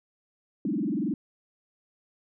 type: tone with frequency modulation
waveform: sine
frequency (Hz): 255.3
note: C4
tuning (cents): -42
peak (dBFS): -25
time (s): 0.65-1.14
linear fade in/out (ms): 2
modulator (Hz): 21.3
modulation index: 3.2
effects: none